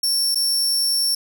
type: tone with dropouts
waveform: sawtooth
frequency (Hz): 5450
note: F8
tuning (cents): -43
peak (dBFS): -15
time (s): 0.03-1.15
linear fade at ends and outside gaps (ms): 5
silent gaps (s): 0.347-0.355
effects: none